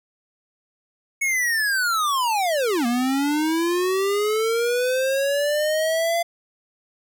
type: linear two-way sweep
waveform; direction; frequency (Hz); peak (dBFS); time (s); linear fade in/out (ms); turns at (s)
square; down then up; 2217 to 233.1 to 687; -20; 1.21-6.23; 10; 2.86
effects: none